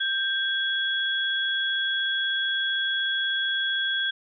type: tone pair together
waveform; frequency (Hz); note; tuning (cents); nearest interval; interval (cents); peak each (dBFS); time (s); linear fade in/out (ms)
sine; 1579 / 3346; G6 / G#7; +12 / +12; octave + minor second; 1300; -26; 0-4.11; 10
effects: none